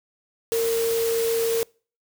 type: tone in noise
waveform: sine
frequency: 458.2 Hz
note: A#4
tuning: 30 cents flat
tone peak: -20 dBFS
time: 0.52-1.63 s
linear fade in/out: 0 ms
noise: white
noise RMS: -31 dBFS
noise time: 0.52-1.63 s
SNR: +8 dB
effects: noise-tail reverb RT60 0.4 s tail -26 dB re dry